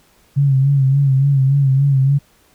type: tone with vibrato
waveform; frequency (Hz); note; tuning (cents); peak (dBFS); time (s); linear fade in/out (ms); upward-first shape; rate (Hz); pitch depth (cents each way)
sine; 137; C#3; -20; -10; 0.36-2.19; 20; sine; 3.5; 59
effects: pink hiss -54 dBFS RMS until 2.54 s